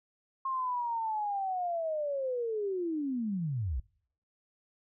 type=linear sweep; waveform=sine; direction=down; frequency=1074 to 53.5 Hz; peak=-30 dBFS; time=0.45-3.8 s; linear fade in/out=5 ms; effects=noise-tail reverb RT60 0.6 s tail -24 dB re dry